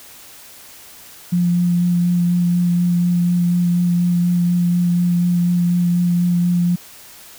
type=tone with vibrato; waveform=sine; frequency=175.3 Hz; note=F3; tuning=7 cents sharp; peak=-13 dBFS; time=1.32-6.76 s; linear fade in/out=10 ms; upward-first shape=sine; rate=4.1 Hz; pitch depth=13 cents each way; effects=white hiss -41 dBFS RMS until 7.38 s